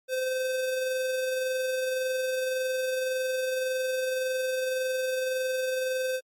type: tone with amplitude modulation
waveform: square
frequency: 516 Hz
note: C5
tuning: 24 cents flat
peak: -26 dBFS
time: 0.08-6.21 s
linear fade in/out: 50 ms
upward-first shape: sine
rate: 21.8 Hz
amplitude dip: 25%
effects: MP3 64 kbps